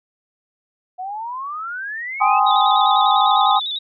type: exponential sweep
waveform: sine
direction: up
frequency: 720 to 2682 Hz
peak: -25 dBFS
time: 0.98-2.4 s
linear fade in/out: 20 ms
type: chord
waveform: sine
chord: Ab major seventh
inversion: third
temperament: just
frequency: 778.7 / 830.6 / 1038.3 / 1245.9 Hz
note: G5 / Ab5 / C6 / Eb6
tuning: -12 / 0 / -14 / +2 cents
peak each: -18 / -17 / -19 / -18 dBFS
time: 2.2-3.6 s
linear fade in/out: 20 ms
type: tone with vibrato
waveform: sine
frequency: 3650 Hz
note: A#7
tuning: 37 cents flat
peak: -22 dBFS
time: 2.46-3.79 s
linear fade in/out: 10 ms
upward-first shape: square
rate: 10 Hz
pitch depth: 66 cents each way
effects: none